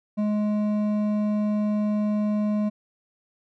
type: tone with hard clipping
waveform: sine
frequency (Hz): 210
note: G#3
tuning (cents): +19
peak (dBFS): -23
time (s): 0.17-2.7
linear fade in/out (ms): 20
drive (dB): 8
effects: none